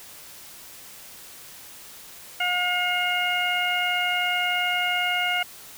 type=harmonic tone with a mistuned harmonic; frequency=718 Hz; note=F5; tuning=48 cents sharp; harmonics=1 / 2 / 3 / 4; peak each=-28 / -28 / -26 / -27 dBFS; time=2.4-5.43 s; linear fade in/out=5 ms; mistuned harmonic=4; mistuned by=-20 cents; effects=white hiss -44 dBFS RMS until 5.77 s